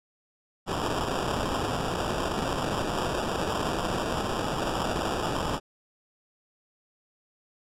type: noise with sample-and-hold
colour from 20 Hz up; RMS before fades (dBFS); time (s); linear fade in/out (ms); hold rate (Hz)
white; -29; 0.66-5.6; 50; 2100
effects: low-pass 9000 Hz 12 dB/octave